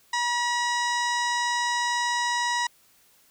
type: harmonic tone with a mistuned harmonic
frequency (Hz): 962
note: B5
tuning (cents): -46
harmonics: 1 / 2 / 3 / 4 / 5 / 6 / 7 / 8 / 9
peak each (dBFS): -26 / -28 / -38 / -34 / -36 / -38 / -41 / -42 / -45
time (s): 0.13-2.67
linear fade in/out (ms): 5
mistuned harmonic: 5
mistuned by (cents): +94
effects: white hiss -60 dBFS RMS until 3.3 s